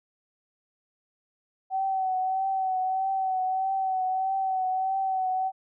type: tone with vibrato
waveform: sine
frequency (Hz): 759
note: F#5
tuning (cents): +44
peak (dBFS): -24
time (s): 1.7-5.52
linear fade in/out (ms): 50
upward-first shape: triangle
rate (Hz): 1.6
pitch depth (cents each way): 37
effects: none